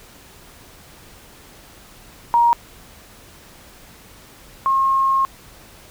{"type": "tone pair in turn", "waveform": "sine", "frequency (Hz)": [943, 1076.1], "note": ["A#5", "C6"], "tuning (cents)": [20, 48], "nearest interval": "major second", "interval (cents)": 228, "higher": "second", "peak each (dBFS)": [-11, -14], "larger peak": "first", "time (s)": [[2.34, 2.53], [4.66, 5.25]], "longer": "second", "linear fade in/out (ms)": 0, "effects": ["pink hiss -45 dBFS RMS until 5.9 s"]}